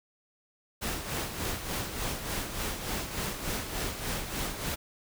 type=noise with tremolo; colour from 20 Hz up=pink; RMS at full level=-32 dBFS; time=0.81-4.76 s; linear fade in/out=20 ms; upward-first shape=sine; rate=3.4 Hz; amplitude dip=55%; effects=none